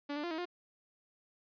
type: tone with pitch steps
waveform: sawtooth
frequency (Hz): 288 / 295.8 / 346.7 / 318 / 353.8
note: D4 / D4 / F4 / D#4 / F4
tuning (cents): -34 / +13 / -13 / +38 / +23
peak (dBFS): -32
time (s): 0.09-0.455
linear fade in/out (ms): 10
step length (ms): 73
effects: resampled to 11025 Hz